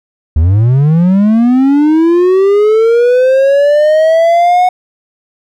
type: linear sweep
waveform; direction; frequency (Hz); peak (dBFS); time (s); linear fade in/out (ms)
triangle; up; 72.8 to 735; -3; 0.36-4.69; 5
effects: none